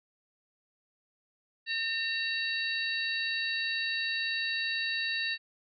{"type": "harmonic tone with a mistuned harmonic", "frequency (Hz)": 909, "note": "A#5", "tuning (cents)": -44, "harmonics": [2, 3, 4, 5], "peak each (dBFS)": [-33, -35, -36, -37], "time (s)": [1.66, 5.38], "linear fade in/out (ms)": 50, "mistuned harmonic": 4, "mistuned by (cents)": 110, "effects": []}